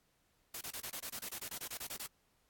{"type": "noise bursts", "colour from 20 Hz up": "white", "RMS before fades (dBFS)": -43, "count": 16, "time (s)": [0.54, 2.065], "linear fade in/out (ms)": 5, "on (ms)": 70, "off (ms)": 27, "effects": ["pink hiss -75 dBFS RMS until 2.49 s", "AAC 64 kbps"]}